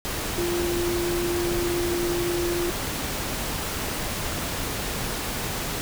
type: tone in noise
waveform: sine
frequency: 347.4 Hz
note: F4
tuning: 9 cents flat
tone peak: -24 dBFS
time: 0.38-2.7 s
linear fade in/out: 0 ms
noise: pink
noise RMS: -29 dBFS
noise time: 0.05-5.81 s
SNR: +2 dB
effects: none